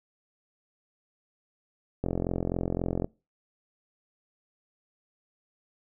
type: click train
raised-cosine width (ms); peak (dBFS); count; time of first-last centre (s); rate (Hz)
2; -15; 45; 2.04-3.045; 43.8
effects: noise-tail reverb RT60 0.3 s tail -25 dB re dry